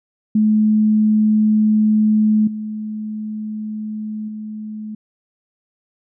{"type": "tone with level steps", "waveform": "sine", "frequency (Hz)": 214.6, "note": "A3", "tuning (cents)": -43, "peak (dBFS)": [-11, -23, -26], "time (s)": [0.35, 4.95], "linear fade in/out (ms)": 5, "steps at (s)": [2.47, 4.28], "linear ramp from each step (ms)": 5, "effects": []}